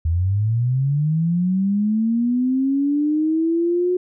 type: linear sweep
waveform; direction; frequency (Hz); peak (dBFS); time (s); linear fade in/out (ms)
sine; up; 78.5 to 364.8; -16; 0.05-3.97; 5
effects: none